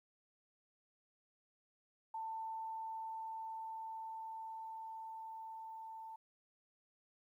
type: tone with level ramp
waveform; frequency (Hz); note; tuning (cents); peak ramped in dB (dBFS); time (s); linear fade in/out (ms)
sine; 891; A5; +22; -40 to -47; 2.14-6.16; 5
effects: 13-bit